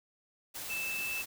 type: tone in noise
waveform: sine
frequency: 2637 Hz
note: E7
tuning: in tune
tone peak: -34 dBFS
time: 0.69-1.23 s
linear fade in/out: 20 ms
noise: white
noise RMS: -41 dBFS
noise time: 0.54-1.26 s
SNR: +4 dB
effects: none

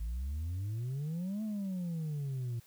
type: exponential two-way sweep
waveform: sine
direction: up then down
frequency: 52.5 to 220 to 115.1 Hz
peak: -31 dBFS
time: 0-2.6 s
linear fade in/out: 10 ms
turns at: 1.43 s
effects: tanh soft clip ceiling -33 dBFS + white hiss -63 dBFS RMS until 2.66 s

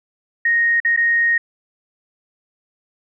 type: tone with dropouts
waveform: sine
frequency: 1864.7 Hz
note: A#6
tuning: in tune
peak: -13 dBFS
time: 0.45-1.38 s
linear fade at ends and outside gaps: 5 ms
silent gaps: 0.802-0.848 / 0.964-0.973 s
effects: none

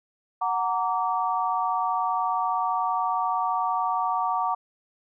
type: chord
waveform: sine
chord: Gb augmented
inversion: none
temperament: just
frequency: 740 / 925 / 1156.2 Hz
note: Gb5 / Bb5 / D6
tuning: 0 / -14 / -27 cents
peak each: -27 dBFS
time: 0.41-4.55 s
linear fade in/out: 10 ms
effects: none

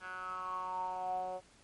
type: tone with band-pass filter sweep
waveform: 10% pulse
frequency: 184.4 Hz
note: F#3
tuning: 6 cents flat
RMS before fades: -39 dBFS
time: 0-1.41 s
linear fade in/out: 50 ms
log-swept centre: 1600 to 610 Hz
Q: 8.4
effects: pink hiss -63 dBFS RMS until 1.63 s + MP3 48 kbps

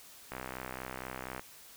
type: click train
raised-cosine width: 0.5 ms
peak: -24 dBFS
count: 70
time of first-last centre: 0.32-1.395 s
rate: 64.2 Hz
effects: white hiss -54 dBFS RMS until 1.76 s

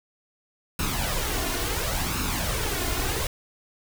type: noise with flanger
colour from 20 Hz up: pink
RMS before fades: -27 dBFS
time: 0.79-3.27 s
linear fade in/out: 2 ms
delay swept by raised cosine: 0.75 to 2.85 ms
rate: 0.71 Hz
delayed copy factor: +0.6
effects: none

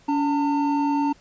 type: tone pair together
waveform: triangle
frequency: 284.7 / 903.9 Hz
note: C#4 / A5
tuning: +46 / +46 cents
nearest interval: octave + minor sixth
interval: 2000 cents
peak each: -19 / -22 dBFS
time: 0.08-1.13 s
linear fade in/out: 10 ms
effects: pink hiss -55 dBFS RMS until 1.2 s + resampled to 16000 Hz

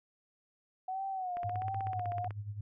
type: tone with vibrato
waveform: sine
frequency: 740 Hz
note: F#5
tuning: in tune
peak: -34 dBFS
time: 0.88-2.28 s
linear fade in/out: 5 ms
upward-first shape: sine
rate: 1.4 Hz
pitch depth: 88 cents each way
type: click train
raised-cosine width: 0.5 ms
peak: -30 dBFS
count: 16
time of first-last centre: 1.37-2.308 s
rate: 16 Hz
type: tone with tremolo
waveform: sine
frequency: 103.2 Hz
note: G#2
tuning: 10 cents flat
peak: -35 dBFS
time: 1.44-2.61 s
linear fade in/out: 5 ms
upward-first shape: sine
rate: 9.7 Hz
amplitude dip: 70%
effects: none

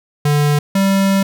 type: tone pair in turn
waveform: square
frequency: 146.83 / 194.98 Hz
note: D3 / G3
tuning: 0 / -9 cents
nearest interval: perfect fourth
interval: 491 cents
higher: second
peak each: -12 dBFS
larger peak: neither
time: 0.25-0.59 / 0.75-1.23 s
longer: second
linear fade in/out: 5 ms
effects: none

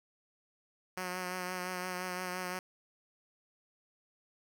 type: tone with vibrato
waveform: 5% pulse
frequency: 182.2 Hz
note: F#3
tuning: 26 cents flat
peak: -25 dBFS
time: 0.97-2.59 s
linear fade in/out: 2 ms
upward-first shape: triangle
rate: 5.8 Hz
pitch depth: 29 cents each way
effects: none

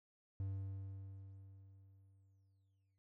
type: tone with exponential decay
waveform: triangle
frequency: 97 Hz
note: G2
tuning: 18 cents flat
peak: -36 dBFS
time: 0.4-2.98 s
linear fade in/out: 0 ms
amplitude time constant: 560 ms
effects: none

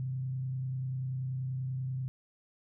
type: tone with frequency modulation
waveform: sine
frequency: 130 Hz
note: C3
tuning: 11 cents flat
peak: -32 dBFS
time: 0-2.08 s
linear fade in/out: 0 ms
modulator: 30.3 Hz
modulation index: 0.28
effects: none

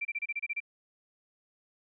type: tone bursts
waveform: sine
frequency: 2351 Hz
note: D7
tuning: 1 cent sharp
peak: -30 dBFS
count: 9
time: 0.01-0.603 s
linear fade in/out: 10 ms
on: 41 ms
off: 28 ms
effects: none

